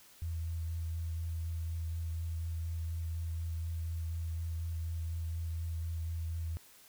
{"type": "tone with vibrato", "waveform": "sine", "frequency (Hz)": 82.41, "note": "E2", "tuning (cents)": 0, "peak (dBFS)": -34, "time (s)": [0.22, 6.57], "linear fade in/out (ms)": 0, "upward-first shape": "triangle", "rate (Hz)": 4.1, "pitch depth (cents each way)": 20, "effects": ["white hiss -59 dBFS RMS until 6.88 s"]}